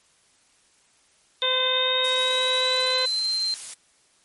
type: tone with pitch glide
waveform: sine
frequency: 3623 to 4138 Hz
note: A7 to C8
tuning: +50 to -20 cents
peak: -22 dBFS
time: 1.42-3.54 s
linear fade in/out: 0 ms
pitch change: +230 cents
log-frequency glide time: 1.66-3.28 s
type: harmonic tone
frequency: 513 Hz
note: C5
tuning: 34 cents flat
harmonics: 1 / 2 / 3 / 4 / 5 / 6 / 7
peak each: -27 / -30 / -32 / -33 / -34 / -35 / -35 dBFS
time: 1.42-3.06 s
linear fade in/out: 10 ms
type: noise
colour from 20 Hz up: blue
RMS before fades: -34 dBFS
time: 2.04-3.74 s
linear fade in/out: 5 ms
effects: white hiss -61 dBFS RMS until 4.24 s + MP3 48 kbps